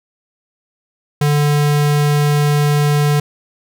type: tone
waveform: square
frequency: 146.83 Hz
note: D3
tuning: in tune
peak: -12 dBFS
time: 1.21-3.2 s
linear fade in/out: 5 ms
effects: none